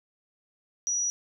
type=tone; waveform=sine; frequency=5830 Hz; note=F#8; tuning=26 cents flat; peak=-25 dBFS; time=0.87-1.1 s; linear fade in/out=0 ms; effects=none